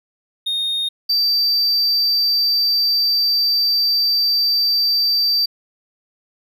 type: tone pair in turn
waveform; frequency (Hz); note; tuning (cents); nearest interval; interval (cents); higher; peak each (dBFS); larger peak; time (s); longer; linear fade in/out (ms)
triangle; 3698 / 4659; A#7 / D8; -15 / -15; major third; 400; second; -17 / -13; second; 0.46-0.89 / 1.09-5.46; second; 10
effects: none